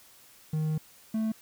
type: tone pair in turn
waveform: triangle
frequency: 155.56 / 220 Hz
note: D#3 / A3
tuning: 0 / 0 cents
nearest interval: tritone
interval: 600 cents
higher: second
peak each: -24 dBFS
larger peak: neither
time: 0.53-0.78 / 1.14-1.32 s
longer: first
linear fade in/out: 5 ms
effects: white hiss -56 dBFS RMS until 1.41 s